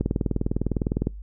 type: click train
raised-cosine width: 3 ms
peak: -10 dBFS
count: 22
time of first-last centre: 0.01-1.071 s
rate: 19.8 Hz
effects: noise-tail reverb RT60 0.2 s tail -24 dB re dry + added 50 Hz sine -35 dBFS peak until 1.22 s